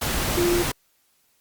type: tone in noise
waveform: sine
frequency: 349.2 Hz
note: F4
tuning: in tune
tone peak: -19 dBFS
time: 0.37-0.63 s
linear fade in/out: 10 ms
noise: pink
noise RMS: -25 dBFS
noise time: 0.01-0.72 s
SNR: +3 dB
effects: white hiss -65 dBFS RMS until 1.4 s + Opus 48 kbps